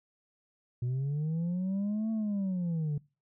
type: linear two-way sweep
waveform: sine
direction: up then down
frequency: 120 to 224.2 to 142.8 Hz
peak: -26 dBFS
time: 0.82-2.98 s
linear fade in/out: 5 ms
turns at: 2.11 s
effects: noise-tail reverb RT60 0.3 s tail -24 dB re dry + tanh soft clip ceiling -28 dBFS